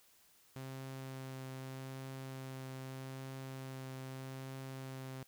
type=tone with vibrato; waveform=sawtooth; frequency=132.3 Hz; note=C3; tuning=20 cents sharp; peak=-40 dBFS; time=0.56-5.23 s; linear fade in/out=0 ms; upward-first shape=triangle; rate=0.81 Hz; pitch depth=13 cents each way; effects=white hiss -67 dBFS RMS until 5.27 s